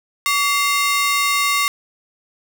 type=ring-modulated tone; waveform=sawtooth; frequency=1622 Hz; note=G#6; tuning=41 cents flat; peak=-9 dBFS; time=0.26-1.68 s; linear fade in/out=0 ms; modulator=481 Hz; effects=none